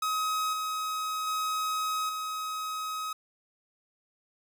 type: tone with level steps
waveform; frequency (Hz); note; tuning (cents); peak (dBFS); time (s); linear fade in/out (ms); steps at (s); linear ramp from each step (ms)
45% pulse; 1268; D#6; +32; -27 / -30 / -28 / -32; 0.02-3.13; 5; 0.53 / 1.27 / 2.09; 2
effects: none